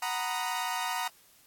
sawtooth chord, B major seventh, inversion second, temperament equal with one note detuned, 740 / 932.3 / 990.6 / 1244.5 Hz, F#5 / A#5 / B5 / D#6, 0 / 0 / +5 / 0 cents, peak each -32 / -30 / -34 / -34 dBFS, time 0.02-1.08 s, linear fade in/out 5 ms, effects white hiss -60 dBFS RMS until 1.46 s + AAC 64 kbps

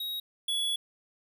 square tone pair in turn, 3800 / 3385 Hz, A#7 / G#7, +33 / +32 cents, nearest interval major second, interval 201 cents, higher first, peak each -33 / -28 dBFS, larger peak second, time 0-0.2 / 0.48-0.76 s, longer second, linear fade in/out 5 ms, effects none

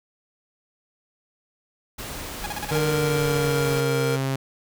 pink noise, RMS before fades -34 dBFS, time 1.98-3.81 s, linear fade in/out 10 ms
sawtooth tone bursts, 830.6 Hz, G#5, in tune, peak -24 dBFS, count 6, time 2.44-2.771 s, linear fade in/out 0 ms, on 21 ms, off 41 ms
square tone, 466.2 Hz, A#4, in tune, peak -24 dBFS, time 2.71-4.17 s, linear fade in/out 20 ms
sawtooth tone with pitch glide, 150 to 134.41 Hz, D3 to C3, +37 to +47 cents, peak -19 dBFS, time 2.71-4.36 s, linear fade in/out 5 ms, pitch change -190 cents, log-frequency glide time 2.85-4.05 s
effects none

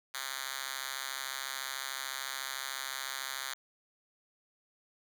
5% pulse tone with high-pass filter, 133.8 Hz, C3, 39 cents sharp, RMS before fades -39 dBFS, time 0.14-3.54 s, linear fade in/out 5 ms, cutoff 2000 Hz, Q 0.8, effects none

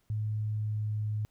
sine tone with pitch glide, 107.2 to 106.46 Hz, A2 to G#2, -45 to +43 cents, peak -29 dBFS, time 0.1-1.25 s, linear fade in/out 0 ms, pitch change -12 cents, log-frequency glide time 0.35-0.93 s, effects pink hiss -73 dBFS RMS until 1.3 s

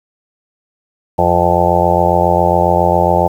harmonic tone, 87.31 Hz, F2, in tune, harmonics 1 / 2 / 4 / 5 / 6 / 7 / 8 / 9 / 10, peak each -19 / -19 / -20 / -22 / -17 / -16 / -21 / -16 / -16 dBFS, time 1.18-3.28 s, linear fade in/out 10 ms, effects 7-bit

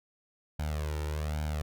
sawtooth tone with flanger, 75.9 Hz, D#2, 42 cents flat, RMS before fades -33 dBFS, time 0.59-1.62 s, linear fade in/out 5 ms, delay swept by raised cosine 1.3 to 2.21 ms, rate 1.2 Hz, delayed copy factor +0.85, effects none

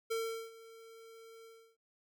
square tone with ADSR envelope, 452.8 Hz, A4, 50 cents sharp, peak -33 dBFS, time 0.1-1.77 s, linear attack 15 ms, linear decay 390 ms, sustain -20 dB, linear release 320 ms, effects none

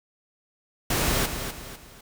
pink noise with echo, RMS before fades -24 dBFS, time 0.9-1.26 s, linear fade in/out 5 ms, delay 250 ms, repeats 3, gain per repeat -8 dB, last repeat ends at 2.01 s, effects none

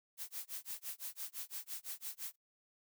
blue noise with tremolo, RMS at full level -42 dBFS, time 0.17-2.36 s, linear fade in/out 50 ms, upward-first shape sine, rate 5.9 Hz, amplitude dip 100%, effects noise-tail reverb RT60 0.1 s tail -18 dB re dry

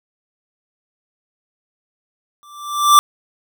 square tone with exponential growth, 1174.7 Hz, D6, in tune, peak -4 dBFS, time 2.43-2.99 s, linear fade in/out 0 ms, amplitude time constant 120 ms, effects none

